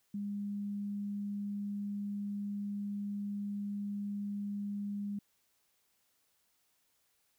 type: tone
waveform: sine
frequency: 203.1 Hz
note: G#3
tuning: 38 cents flat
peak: -35 dBFS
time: 0.14-5.19 s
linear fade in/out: 5 ms
effects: white hiss -75 dBFS RMS until 7.38 s